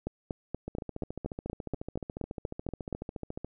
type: two click trains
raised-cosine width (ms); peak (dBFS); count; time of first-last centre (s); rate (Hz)
2; -19 / -23; 13 / 40; 0.07-2.927 / 0.68-3.446; 4.2 / 14.1
effects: none